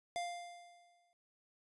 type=tone with exponential decay; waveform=square; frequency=698.5 Hz; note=F5; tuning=in tune; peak=-36 dBFS; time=0.16-1.13 s; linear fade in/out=0 ms; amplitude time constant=210 ms; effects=resampled to 24000 Hz